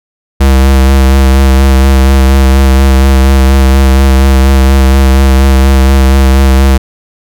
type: tone with vibrato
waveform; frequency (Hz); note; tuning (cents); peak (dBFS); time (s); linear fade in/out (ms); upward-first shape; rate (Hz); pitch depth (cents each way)
square; 66.8; C2; +36; -3; 0.4-6.78; 10; sine; 4.2; 27
effects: none